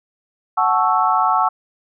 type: chord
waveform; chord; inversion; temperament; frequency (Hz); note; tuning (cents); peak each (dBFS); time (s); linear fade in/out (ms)
sine; F# minor seventh; none; equal with one note detuned; 740 / 875.4 / 1108.7 / 1318.5; F#5 / A5 / C#6 / E6; 0 / -9 / 0 / 0; -19; 0.57-1.49; 10
effects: none